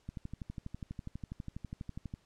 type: click train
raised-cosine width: 5 ms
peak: -28 dBFS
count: 26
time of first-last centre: 0.09-2.139 s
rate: 12.2 Hz
effects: pink hiss -70 dBFS RMS until 2.25 s + low-pass 8000 Hz 12 dB/octave